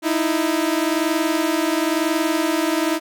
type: tone pair together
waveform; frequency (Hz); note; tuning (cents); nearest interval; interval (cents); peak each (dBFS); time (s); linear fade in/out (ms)
sawtooth; 310.1 / 331.1; D#4 / E4; -6 / +8; minor second; 114; -17; 0.02-3; 50
effects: none